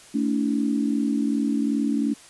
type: tone cluster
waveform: sine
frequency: 221.1 / 283.8 / 324.2 Hz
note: A3 / C#4 / E4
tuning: +9 / +41 / -29 cents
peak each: -24 / -23 / -31 dBFS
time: 0.14-2.14 s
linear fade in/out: 10 ms
effects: white hiss -48 dBFS RMS until 2.29 s + resampled to 24000 Hz